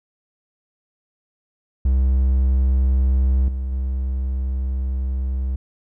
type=tone with level steps; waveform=triangle; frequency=65.2 Hz; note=C2; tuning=5 cents flat; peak=-12 / -20 / -18 dBFS; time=1.85-5.56 s; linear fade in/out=5 ms; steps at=3.48 / 3.72 s; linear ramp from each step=2 ms; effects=none